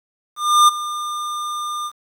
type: tone with ADSR envelope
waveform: square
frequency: 1204 Hz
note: D6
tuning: 43 cents sharp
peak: -8 dBFS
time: 0.36-1.92 s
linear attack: 320 ms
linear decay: 17 ms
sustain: -16 dB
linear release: 59 ms
effects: low-pass 11000 Hz 12 dB/octave + 8-bit

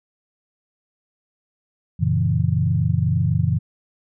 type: chord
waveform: sine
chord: F# dominant seventh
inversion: none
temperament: equal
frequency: 92.5 / 116.54 / 138.59 / 164.81 Hz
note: F#2 / A#2 / C#3 / E3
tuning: 0 / 0 / 0 / 0 cents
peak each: -22 dBFS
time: 1.99-3.59 s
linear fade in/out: 20 ms
effects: none

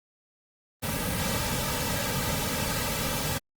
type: noise with comb filter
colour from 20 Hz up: pink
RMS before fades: -29 dBFS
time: 0.82-3.39 s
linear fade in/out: 20 ms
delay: 2.8 ms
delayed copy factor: -0.85
effects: Opus 32 kbps

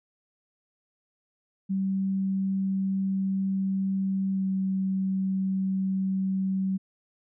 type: tone with pitch glide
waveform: sine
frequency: 192.7 to 190.93 Hz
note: G3 to G3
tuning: -29 to -45 cents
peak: -24 dBFS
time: 1.69-6.78 s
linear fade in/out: 20 ms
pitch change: -16 cents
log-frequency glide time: 4.31-4.45 s
effects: none

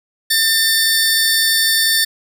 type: tone pair together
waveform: 20% pulse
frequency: 1795 / 4523 Hz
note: A6 / C#8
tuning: +34 / +34 cents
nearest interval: octave + major third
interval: 1600 cents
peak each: -10 dBFS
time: 0.3-2.05 s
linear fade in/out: 10 ms
effects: none

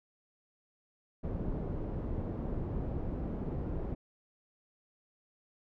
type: low-pass noise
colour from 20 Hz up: pink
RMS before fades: -36 dBFS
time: 1.23-3.95 s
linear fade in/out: 10 ms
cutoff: 440 Hz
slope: 12 dB/octave
effects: none

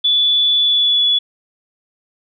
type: tone with pitch glide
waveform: sine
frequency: 3455 to 3415 Hz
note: A7 to G#7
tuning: -32 to +48 cents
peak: -11 dBFS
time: 0.04-1.19 s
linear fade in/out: 10 ms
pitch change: -20 cents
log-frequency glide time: 0.57-1.05 s
effects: none

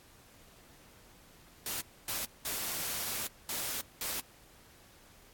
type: noise bursts at uneven times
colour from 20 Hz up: white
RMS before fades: -36 dBFS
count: 5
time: 1.66-1.81 / 2.08-2.25 / 2.45-3.27 / 3.49-3.81 / 4.01-4.2 s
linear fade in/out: 2 ms
effects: pink hiss -59 dBFS RMS until 5.33 s + AAC 64 kbps

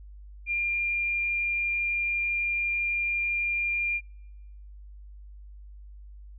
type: tone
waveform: sine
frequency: 2398 Hz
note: D7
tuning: 36 cents sharp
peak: -25 dBFS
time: 0.46-4.01 s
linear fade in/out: 50 ms
effects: noise-tail reverb RT60 0.9 s tail -24 dB re dry + added 50 Hz sine -43 dBFS peak until 6.38 s

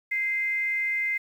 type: tone with frequency modulation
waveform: sine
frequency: 2081 Hz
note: C7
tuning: 10 cents flat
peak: -24 dBFS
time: 0.11-1.18 s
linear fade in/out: 10 ms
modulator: 433 Hz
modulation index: 0.23
effects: 9-bit

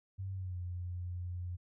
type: tone with pitch glide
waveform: sine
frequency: 95.9 to 88.96 Hz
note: G2 to F2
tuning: -37 to +32 cents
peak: -37 dBFS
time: 0.18-1.57 s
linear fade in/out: 20 ms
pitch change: -131 cents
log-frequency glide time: 0.33-0.58 s
effects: none

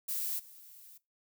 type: noise with level steps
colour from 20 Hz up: violet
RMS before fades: -35 / -54 dBFS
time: 0.08-0.98 s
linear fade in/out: 10 ms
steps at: 0.38 s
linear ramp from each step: 20 ms
effects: noise-tail reverb RT60 0.2 s tail -19 dB re dry

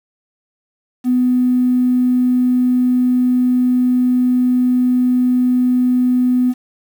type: tone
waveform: triangle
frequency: 250 Hz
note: B3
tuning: 21 cents sharp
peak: -7 dBFS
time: 1.04-6.54 s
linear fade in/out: 50 ms
effects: tanh soft clip ceiling -9 dBFS + 7-bit

